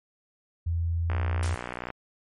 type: tone with pitch glide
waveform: sine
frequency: 84 to 84.63 Hz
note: E2 to E2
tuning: +33 to +46 cents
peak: -24 dBFS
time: 0.66-1.55 s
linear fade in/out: 10 ms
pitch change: +13 cents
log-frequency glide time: 0.96-1.4 s
type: click train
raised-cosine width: 0.5 ms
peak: -18 dBFS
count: 50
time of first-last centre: 1.1-1.903 s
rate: 61 Hz
type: noise with exponential decay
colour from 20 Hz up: white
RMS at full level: -35 dBFS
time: 1.43-1.82 s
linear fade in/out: 1 ms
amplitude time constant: 84 ms
effects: MP3 48 kbps